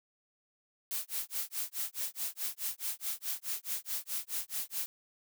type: noise with tremolo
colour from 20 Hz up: blue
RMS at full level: -34 dBFS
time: 0.91-4.86 s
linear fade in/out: 0 ms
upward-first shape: sine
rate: 4.7 Hz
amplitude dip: 100%
effects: none